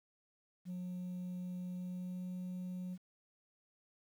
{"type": "tone with pitch glide", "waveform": "sine", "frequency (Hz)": [180.5, 181.86], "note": ["F#3", "F#3"], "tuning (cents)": [-43, -30], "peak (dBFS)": -37, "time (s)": [0.65, 2.98], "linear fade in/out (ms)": 50, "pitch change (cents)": 13, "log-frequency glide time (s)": [1.69, 2.27], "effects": ["tanh soft clip ceiling -39 dBFS", "11-bit"]}